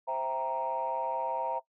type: chord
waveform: sine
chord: C dominant seventh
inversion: none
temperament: equal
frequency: 523.3 / 659.3 / 784 / 932.3 Hz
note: C5 / E5 / G5 / Bb5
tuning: 0 / 0 / 0 / 0 cents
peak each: -37 / -35 / -37 / -31 dBFS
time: 0.07-1.6 s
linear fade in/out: 20 ms
effects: noise-tail reverb RT60 0.1 s tail -18 dB re dry + tanh soft clip ceiling -22 dBFS